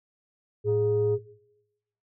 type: tone pair together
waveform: sine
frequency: 110 / 415.3 Hz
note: A2 / G#4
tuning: 0 / 0 cents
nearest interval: octave + major seventh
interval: 2300 cents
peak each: -26 / -21 dBFS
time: 0.64-1.19 s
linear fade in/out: 50 ms
effects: noise-tail reverb RT60 0.9 s tail -19 dB re dry + tanh soft clip ceiling -16 dBFS